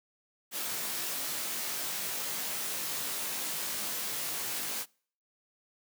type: noise with comb filter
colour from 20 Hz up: white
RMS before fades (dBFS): -35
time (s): 0.51-4.86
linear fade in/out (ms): 50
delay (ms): 19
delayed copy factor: +0.8
effects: noise-tail reverb RT60 0.5 s tail -26 dB re dry + high-pass 150 Hz 12 dB/octave